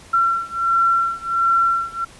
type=beating tone pair; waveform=sine; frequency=1358 / 1359.4 Hz; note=F6 / F6; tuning=-49 / -47 cents; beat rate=1.4 Hz; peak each=-18 / -19 dBFS; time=0.13-2.05 s; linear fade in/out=10 ms; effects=pink hiss -44 dBFS RMS until 2.19 s + resampled to 24000 Hz